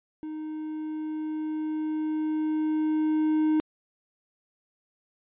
triangle tone with level ramp, 310 Hz, D#4, 6 cents flat, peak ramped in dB -31 to -18 dBFS, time 0.23-3.6 s, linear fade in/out 0 ms, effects resampled to 8000 Hz

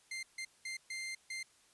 sawtooth tone bursts at uneven times, 2093 Hz, C7, in tune, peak -36 dBFS, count 5, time 0.11-0.23 / 0.38-0.45 / 0.65-0.77 / 0.9-1.15 / 1.3-1.43 s, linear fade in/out 5 ms, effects white hiss -67 dBFS RMS until 1.73 s + resampled to 24000 Hz

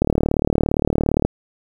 click train, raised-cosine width 2 ms, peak -3 dBFS, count 47, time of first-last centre 0.02-1.25 s, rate 37.4 Hz, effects 7-bit

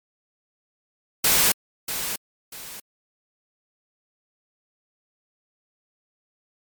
white noise with echo, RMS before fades -18 dBFS, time 1.24-1.52 s, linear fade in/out 5 ms, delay 640 ms, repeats 2, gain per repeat -10 dB, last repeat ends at 2.8 s, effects MP3 96 kbps

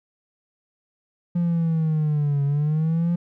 triangle linear two-way sweep, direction down then up, 174.61 to 140 to 174.61 Hz, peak -16 dBFS, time 1.35-3.16 s, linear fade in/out 10 ms, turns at 2.44 s, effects tanh soft clip ceiling -13 dBFS

